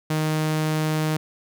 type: tone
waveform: sawtooth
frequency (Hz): 155.56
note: D#3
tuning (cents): 0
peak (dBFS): -17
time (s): 0.1-1.17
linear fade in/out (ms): 5
effects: none